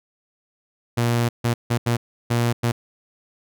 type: tone bursts at uneven times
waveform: sawtooth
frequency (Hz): 118.6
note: A#2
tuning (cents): +30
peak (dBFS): -14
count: 6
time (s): 0.97-1.29 / 1.44-1.54 / 1.7-1.78 / 1.86-1.97 / 2.3-2.53 / 2.63-2.72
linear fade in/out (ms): 10
effects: none